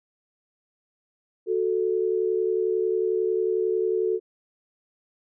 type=tone pair together; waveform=sine; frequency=368.9 / 440 Hz; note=F#4 / A4; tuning=-5 / 0 cents; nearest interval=minor third; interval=305 cents; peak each=-24 dBFS; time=1.46-4.2 s; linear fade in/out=50 ms; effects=none